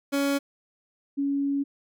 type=tone pair in turn; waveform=30% pulse / sine; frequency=280 / 280 Hz; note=C#4 / C#4; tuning=+18 / +18 cents; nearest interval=unison; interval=0 cents; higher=neither; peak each=-20 / -23 dBFS; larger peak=first; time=0.12-0.39 / 1.17-1.64 s; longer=second; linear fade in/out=20 ms; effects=none